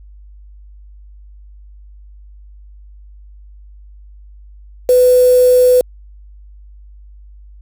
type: tone with quantisation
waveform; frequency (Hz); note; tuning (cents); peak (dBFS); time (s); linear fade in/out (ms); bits
sine; 499.7; B4; +20; -6; 4.89-5.81; 2; 4
effects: added 50 Hz sine -36 dBFS peak until 7.61 s